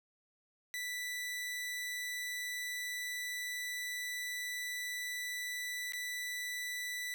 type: tone with dropouts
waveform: sawtooth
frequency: 1975.5 Hz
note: B6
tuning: in tune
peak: -34 dBFS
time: 0.74-7.14 s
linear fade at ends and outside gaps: 0 ms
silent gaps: 5.922-5.934 s
effects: none